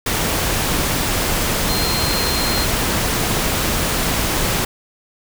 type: tone in noise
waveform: sine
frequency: 4186 Hz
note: C8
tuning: in tune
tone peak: -23 dBFS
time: 1.69-2.65 s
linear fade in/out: 5 ms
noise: pink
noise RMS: -19 dBFS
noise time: 0.06-4.65 s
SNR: -7 dB
effects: none